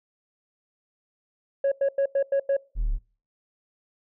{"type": "tone bursts", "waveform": "sine", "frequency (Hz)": 552, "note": "C#5", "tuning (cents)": -7, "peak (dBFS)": -17, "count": 6, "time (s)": [1.64, 2.568], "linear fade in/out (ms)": 5, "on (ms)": 78, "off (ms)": 92}
{"type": "exponential two-way sweep", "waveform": "triangle", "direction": "down then up", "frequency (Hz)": [43, 34.65, 38.23], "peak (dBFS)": -19, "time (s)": [2.75, 2.99], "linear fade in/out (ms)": 50, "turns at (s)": 2.92}
{"effects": ["noise-tail reverb RT60 0.4 s tail -24 dB re dry", "tanh soft clip ceiling -18 dBFS"]}